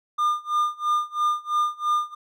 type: tone with tremolo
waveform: triangle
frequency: 1207 Hz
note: D6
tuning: 47 cents sharp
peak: -16 dBFS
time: 0.18-2.15 s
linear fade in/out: 10 ms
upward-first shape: sine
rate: 3 Hz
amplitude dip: 95%
effects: none